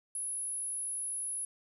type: tone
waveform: sine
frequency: 10548 Hz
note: E9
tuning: in tune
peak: -34 dBFS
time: 0.15-1.45 s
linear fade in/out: 2 ms
effects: 12-bit